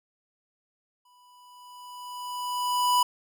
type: tone with exponential growth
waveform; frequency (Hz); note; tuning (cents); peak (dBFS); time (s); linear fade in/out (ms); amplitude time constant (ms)
square; 987.8; B5; 0; -19; 1.05-3.03; 5; 430
effects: none